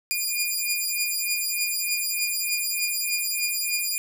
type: beating tone pair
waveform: 10% pulse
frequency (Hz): 2426 / 2429.3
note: D#7 / D#7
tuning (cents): -44 / -42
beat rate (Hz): 3.3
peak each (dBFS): -18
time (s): 0.11-3.98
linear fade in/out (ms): 0
effects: none